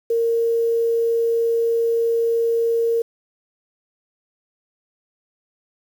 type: tone with quantisation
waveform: sine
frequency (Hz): 461.6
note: A#4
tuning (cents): -17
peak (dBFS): -16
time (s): 0.1-3.02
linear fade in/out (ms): 5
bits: 7
effects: none